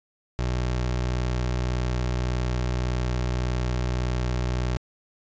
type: tone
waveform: 25% pulse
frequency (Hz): 61.74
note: B1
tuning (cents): 0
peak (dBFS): -20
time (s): 0.39-4.77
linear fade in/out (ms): 0
effects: resampled to 16000 Hz